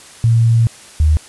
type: tone pair in turn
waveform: sine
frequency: 115.2 / 76.89 Hz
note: A#2 / D#2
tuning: -20 / -20 cents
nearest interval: perfect fifth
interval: 700 cents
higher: first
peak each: -8 dBFS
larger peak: neither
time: 0.24-0.67 / 1-1.17 s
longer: first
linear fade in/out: 0 ms
effects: white hiss -39 dBFS RMS until 1.28 s + resampled to 24000 Hz